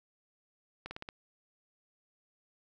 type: slowing click train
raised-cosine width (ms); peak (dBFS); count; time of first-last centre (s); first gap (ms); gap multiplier
0.3; -25; 5; 0.86-1.089; 50; 1.09
effects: none